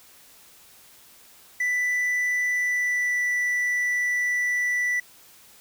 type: tone with pitch glide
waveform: triangle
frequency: 1982 to 1969.4 Hz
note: B6 to B6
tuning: +6 to -5 cents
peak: -20 dBFS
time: 1.6-5 s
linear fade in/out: 5 ms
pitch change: -11 cents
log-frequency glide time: 2.5-3.22 s
effects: white hiss -52 dBFS RMS until 5.6 s